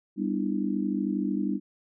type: chord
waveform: sine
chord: E minor seventh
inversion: first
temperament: just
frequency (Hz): 197.78 / 247.2 / 296.7 / 329.6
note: G3 / B3 / D4 / E4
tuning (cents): +16 / +2 / +18 / 0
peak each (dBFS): -29 / -32 / -30 / -34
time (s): 0.16-1.6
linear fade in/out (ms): 50
effects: none